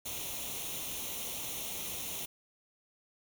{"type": "noise with comb filter", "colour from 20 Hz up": "white", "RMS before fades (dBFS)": -39, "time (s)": [0.05, 2.26], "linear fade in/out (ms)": 10, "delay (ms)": 0.31, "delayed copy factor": 0.7, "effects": []}